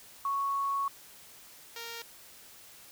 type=tone pair in turn; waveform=sine / 5% pulse; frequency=1108.7 / 464.1 Hz; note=C#6 / A#4; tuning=0 / -8 cents; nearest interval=octave + minor third; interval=1508 cents; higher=first; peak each=-28 dBFS; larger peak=neither; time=0.25-0.88 / 1.76-2.02 s; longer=first; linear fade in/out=2 ms; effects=white hiss -53 dBFS RMS until 2.91 s